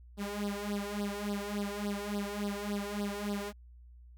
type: tone with flanger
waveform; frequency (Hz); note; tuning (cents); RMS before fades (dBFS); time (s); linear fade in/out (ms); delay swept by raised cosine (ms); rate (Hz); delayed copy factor
sawtooth; 204; G#3; -31; -36; 0.17-3.53; 50; 0.21 to 2.21; 3.5; +0.95
effects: added 60 Hz sine -51 dBFS peak until 4.17 s